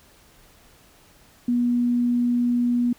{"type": "tone", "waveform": "sine", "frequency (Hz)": 242.1, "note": "B3", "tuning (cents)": -34, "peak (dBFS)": -18, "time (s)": [1.48, 2.93], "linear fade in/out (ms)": 5, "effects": ["pink hiss -54 dBFS RMS until 2.98 s"]}